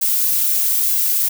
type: noise with flanger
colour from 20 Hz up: violet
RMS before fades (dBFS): -17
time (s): 0.01-1.29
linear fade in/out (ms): 10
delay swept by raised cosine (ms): 1.6 to 3.2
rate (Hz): 1.1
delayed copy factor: -0.55
effects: none